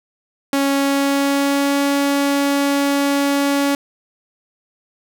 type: tone with pitch glide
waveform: sawtooth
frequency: 277.2 to 281.4 Hz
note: C#4 to C#4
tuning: 0 to +26 cents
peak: -11 dBFS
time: 0.53-3.75 s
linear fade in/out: 2 ms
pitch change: +26 cents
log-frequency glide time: 0.76-1.81 s
effects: none